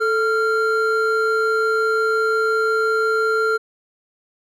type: tone pair together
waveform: triangle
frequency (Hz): 440 / 1385.7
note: A4 / F6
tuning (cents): 0 / -14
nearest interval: octave + minor sixth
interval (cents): 1986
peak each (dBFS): -17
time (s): 0-3.58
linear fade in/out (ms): 20
effects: none